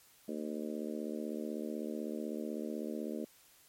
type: harmonic tone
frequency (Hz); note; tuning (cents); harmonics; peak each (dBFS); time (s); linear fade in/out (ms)
76; D#2; -40; 3 / 4 / 5 / 6 / 7 / 8; -40 / -42 / -44 / -46 / -47 / -48; 0.28-3.25; 5
effects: white hiss -63 dBFS RMS until 3.68 s + MP3 64 kbps